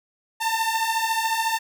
sawtooth beating tone pair, 890 / 904 Hz, A5 / A5, +20 / +47 cents, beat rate 14 Hz, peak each -22 / -20 dBFS, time 0.4-1.59 s, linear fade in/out 20 ms, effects none

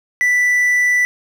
triangle tone, 1975.5 Hz, B6, in tune, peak -10 dBFS, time 0.21-1.05 s, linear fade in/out 0 ms, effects 7-bit

